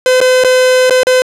45% pulse tone with dropouts, 510 Hz, C5, 44 cents flat, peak -6 dBFS, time 0.06-1.22 s, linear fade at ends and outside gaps 1 ms, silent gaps 0.204-0.213 / 0.438-0.446 / 0.897-0.907 / 1.033-1.069 s, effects low-pass 10000 Hz 12 dB/octave

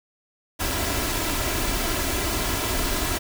pink noise with comb filter, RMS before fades -25 dBFS, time 0.59-3.19 s, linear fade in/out 20 ms, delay 3 ms, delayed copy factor +0.55, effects none

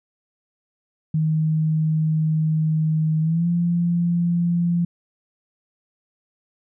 sine tone with pitch glide, 157 to 172.2 Hz, D#3 to F3, +16 to -24 cents, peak -17 dBFS, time 1.14-4.85 s, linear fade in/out 5 ms, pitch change +160 cents, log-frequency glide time 3.21-3.47 s, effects none

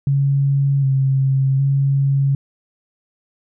sine tone with pitch steps, 139 / 134.6 / 138 Hz, C#3 / C3 / C#3, +5 / +49 / -7 cents, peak -13 dBFS, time 0.07-2.35 s, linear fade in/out 2 ms, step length 760 ms, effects none

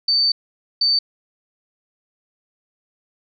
sine tone bursts at uneven times, 4567 Hz, D8, 49 cents flat, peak -14 dBFS, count 2, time 0.08-0.32 / 0.81-0.99 s, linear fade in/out 5 ms, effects none

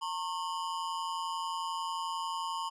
square ring-modulated tone, 1000 Hz, B5, 21 cents sharp, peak -31 dBFS, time 0.01-2.7 s, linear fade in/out 20 ms, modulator 85.6 Hz, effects low-pass 8000 Hz 12 dB/octave

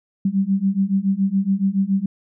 sine beating tone pair, 191 / 198.1 Hz, G3 / G3, -45 / +18 cents, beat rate 7.1 Hz, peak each -20 / -19 dBFS, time 0.25-2.06 s, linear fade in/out 5 ms, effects none

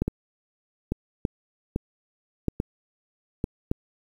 two click trains, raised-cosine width 3 ms, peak -10 / -12 dBFS, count 4 / 5, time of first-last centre 0.02-3.715 / 0.08-3.441 s, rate 0.812 / 1.19 Hz, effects 8-bit

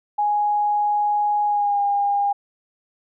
sine tone with pitch glide, 830.6 to 808.8 Hz, G#5 to G#5, 0 to -46 cents, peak -17 dBFS, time 0.18-2.33 s, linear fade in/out 10 ms, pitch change -46 cents, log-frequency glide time 1.46-1.81 s, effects none

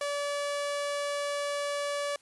sawtooth tone, 575 Hz, D5, 37 cents flat, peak -26 dBFS, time 0.01-2.16 s, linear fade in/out 2 ms, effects white hiss -62 dBFS RMS until 2.21 s + resampled to 24000 Hz

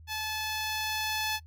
10% pulse tone with level ramp, 865 Hz, A5, 30 cents flat, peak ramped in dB -24 to -20 dBFS, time 0.07-1.4 s, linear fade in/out 50 ms, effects noise-tail reverb RT60 0.1 s tail -23 dB re dry + added 80 Hz sine -48 dBFS peak until 1.46 s

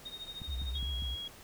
sine tone with tremolo, 3711 Hz, A#7, 9 cents flat, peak -38 dBFS, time 0.05-0.79 s, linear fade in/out 10 ms, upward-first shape triangle, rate 13 Hz, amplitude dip 90%
clicks, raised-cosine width 5 ms, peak -31 dBFS, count 4, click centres 0.418 / 0.618 / 0.828 / 1.023 s
sine tone with vibrato, 66.3 Hz, C2, 23 cents sharp, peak -34 dBFS, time 0.47-1.16 s, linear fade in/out 20 ms, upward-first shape triangle, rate 7.6 Hz, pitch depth 210 cents each way
sine tone, 3300 Hz, G#7, 12 cents flat, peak -38 dBFS, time 0.75-1.28 s, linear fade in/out 5 ms
effects pink hiss -53 dBFS RMS until 1.43 s

